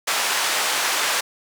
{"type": "band-pass noise", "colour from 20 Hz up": "pink", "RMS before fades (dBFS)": -22, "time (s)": [0.07, 1.21], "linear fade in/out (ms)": 10, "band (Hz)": [860, 10000], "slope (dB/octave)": 12, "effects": []}